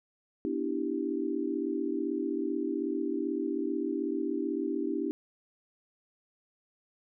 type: chord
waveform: sine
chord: E minor seventh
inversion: second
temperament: equal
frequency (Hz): 246.9 / 293.7 / 329.6 / 392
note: B3 / D4 / E4 / G4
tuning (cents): 0 / 0 / 0 / 0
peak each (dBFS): -37 / -33 / -34 / -35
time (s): 0.45-5.11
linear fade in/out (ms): 0
effects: none